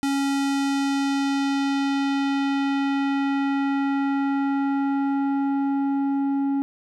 square tone with low-pass filter sweep, 276.7 Hz, C#4, 3 cents flat, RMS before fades -23 dBFS, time 0.03-6.62 s, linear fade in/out 0 ms, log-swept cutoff 9500 to 610 Hz, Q 0.92, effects none

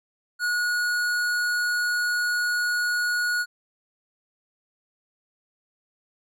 triangle tone with hard clipping, 1452 Hz, F#6, 33 cents flat, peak -24 dBFS, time 0.39-3.46 s, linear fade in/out 50 ms, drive 17 dB, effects none

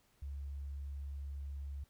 sine tone, 70 Hz, C#2, 18 cents sharp, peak -40 dBFS, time 0.22-1.84 s, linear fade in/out 5 ms, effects pink hiss -72 dBFS RMS until 1.89 s

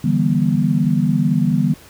sine chord, E minor seventh, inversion third, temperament equal with one note detuned, 146.83 / 164.81 / 196 / 240.7 Hz, D3 / E3 / G3 / B3, 0 / 0 / 0 / -44 cents, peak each -19 dBFS, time 0.04-1.74 s, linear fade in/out 5 ms, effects pink hiss -44 dBFS RMS until 1.89 s

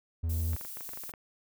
triangle tone, 82.41 Hz, E2, in tune, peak -26 dBFS, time 0.23-0.56 s, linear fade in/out 10 ms
violet noise, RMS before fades -42 dBFS, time 0.29-1.12 s, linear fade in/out 10 ms
clicks, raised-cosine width 0.5 ms, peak -30 dBFS, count 12, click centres 0.533 / 0.565 / 0.612 / 0.65 / 0.771 / 0.808 / 0.891 / 0.935 / 0.974 / 1.037 / 1.094 / 1.138 s
effects none

